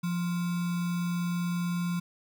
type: tone with sample-and-hold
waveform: sine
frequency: 174.61 Hz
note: F3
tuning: in tune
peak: -27 dBFS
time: 0.03-2 s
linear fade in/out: 10 ms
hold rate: 1225 Hz
effects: none